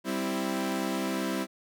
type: chord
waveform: sawtooth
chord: C major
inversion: second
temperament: equal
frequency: 196 / 261.6 / 329.6 Hz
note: G3 / C4 / E4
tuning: 0 / 0 / 0 cents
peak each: -29 dBFS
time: 0.04-1.47 s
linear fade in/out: 50 ms
effects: none